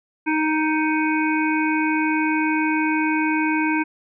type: harmonic tone with a mistuned harmonic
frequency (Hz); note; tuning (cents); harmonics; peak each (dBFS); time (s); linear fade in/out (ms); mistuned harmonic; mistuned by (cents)
311.1; D#4; 0; 1 / 3 / 5 / 7 / 8; -20 / -25 / -27 / -28 / -29; 0.26-3.84; 20; 7; +41
effects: none